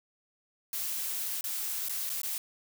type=noise with dropouts; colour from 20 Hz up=blue; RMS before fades=-34 dBFS; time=0.73-2.38 s; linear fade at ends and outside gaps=1 ms; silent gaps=1.41-1.441 / 1.886-1.894 / 2.094-2.099 / 2.217-2.233 s; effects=none